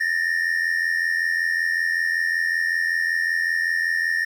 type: tone pair together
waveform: triangle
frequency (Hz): 1773.7 / 1859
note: A6 / A#6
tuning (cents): +13 / -5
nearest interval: minor second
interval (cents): 82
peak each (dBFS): -21 / -21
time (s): 0-4.25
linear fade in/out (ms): 10
effects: 9-bit